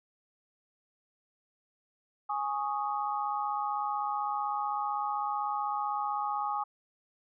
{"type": "chord", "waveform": "sine", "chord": "Ab suspended fourth", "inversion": "none", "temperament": "equal", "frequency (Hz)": [830.6, 1108.7, 1244.5], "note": ["Ab5", "Db6", "Eb6"], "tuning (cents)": [0, 0, 0], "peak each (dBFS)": [-32, -36, -35], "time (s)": [2.29, 6.64], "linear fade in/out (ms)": 10, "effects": []}